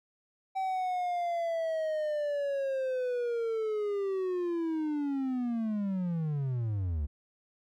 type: linear sweep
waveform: triangle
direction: down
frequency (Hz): 770 to 68.4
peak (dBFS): -27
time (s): 0.55-7.07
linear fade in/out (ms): 20
effects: none